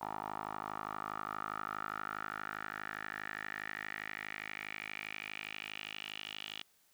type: tone with band-pass filter sweep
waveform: 10% pulse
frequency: 52.4 Hz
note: G#1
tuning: 16 cents sharp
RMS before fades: -43 dBFS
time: 0.01-6.62 s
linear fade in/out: 5 ms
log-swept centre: 960 to 3100 Hz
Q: 4.9
effects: white hiss -70 dBFS RMS until 6.93 s